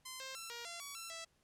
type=tone with pitch steps; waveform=5% pulse; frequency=1034 / 528 / 1344 / 472.3 / 686 / 1131 / 1345 / 660 Hz; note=C6 / C5 / E6 / A#4 / F5 / C#6 / E6 / E5; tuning=-21 / +16 / +33 / +23 / -31 / +34 / +34 / +2 cents; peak=-33 dBFS; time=0.05-1.25 s; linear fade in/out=10 ms; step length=150 ms; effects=pink hiss -75 dBFS RMS until 1.43 s + low-pass 11000 Hz 12 dB/octave